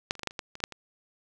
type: clicks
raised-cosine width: 0.2 ms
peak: -8 / -29 / -24 / -18 / -12 / -29 / -16 / -24 / -24 / -7 / -24 dBFS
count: 11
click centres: 0.109 / 0.153 / 0.194 / 0.233 / 0.273 / 0.309 / 0.392 / 0.554 / 0.603 / 0.639 / 0.723 s
effects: none